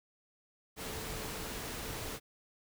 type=tone in noise; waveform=sine; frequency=440 Hz; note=A4; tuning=in tune; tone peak=-50 dBFS; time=0.76-2.2 s; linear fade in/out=50 ms; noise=pink; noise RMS=-41 dBFS; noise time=0.76-2.2 s; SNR=-12 dB; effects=none